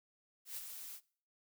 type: noise with ADSR envelope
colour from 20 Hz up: blue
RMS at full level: -42 dBFS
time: 0.45-1.01 s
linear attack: 120 ms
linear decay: 30 ms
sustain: -6 dB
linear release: 68 ms
effects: noise-tail reverb RT60 0.5 s tail -22 dB re dry